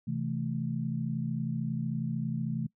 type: chord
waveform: sine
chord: A minor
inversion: first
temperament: equal with one note detuned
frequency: 130.81 / 163.68 / 220 Hz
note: C3 / E3 / A3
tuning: 0 / -12 / 0 cents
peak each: -34 dBFS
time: 0.07-2.67 s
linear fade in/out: 10 ms
effects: noise-tail reverb RT60 0.1 s tail -22 dB re dry